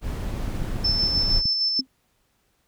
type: noise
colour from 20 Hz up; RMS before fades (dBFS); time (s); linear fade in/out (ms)
brown; -27; 0.01-1.43; 50
type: click train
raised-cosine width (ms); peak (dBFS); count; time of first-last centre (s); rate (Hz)
5; -18; 9; 0.34-1.456; 7.17
type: tone with tremolo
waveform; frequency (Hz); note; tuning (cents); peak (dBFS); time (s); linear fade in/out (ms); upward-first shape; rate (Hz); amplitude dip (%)
sine; 5290; E8; +5; -19; 0.84-1.81; 10; square; 6.5; 30
type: tone with exponential decay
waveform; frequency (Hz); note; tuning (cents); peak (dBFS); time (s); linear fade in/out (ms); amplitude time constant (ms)
sine; 261.6; C4; 0; -23; 1.79-1.87; 2; 17
effects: pink hiss -68 dBFS RMS until 2.67 s